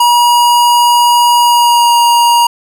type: tone with pitch glide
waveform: square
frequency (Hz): 959 to 947.4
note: A#5 to A#5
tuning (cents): +49 to +28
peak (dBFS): -6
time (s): 0-2.47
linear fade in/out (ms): 5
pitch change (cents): -21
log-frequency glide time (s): 1.4-1.95
effects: none